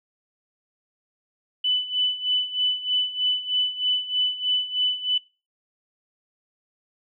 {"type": "tone with tremolo", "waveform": "sine", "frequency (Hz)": 2994, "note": "F#7", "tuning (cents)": 20, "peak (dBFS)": -18, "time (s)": [1.64, 5.18], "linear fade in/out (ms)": 5, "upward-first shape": "sine", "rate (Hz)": 3.2, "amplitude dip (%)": 80, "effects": ["noise-tail reverb RT60 0.3 s tail -21 dB re dry"]}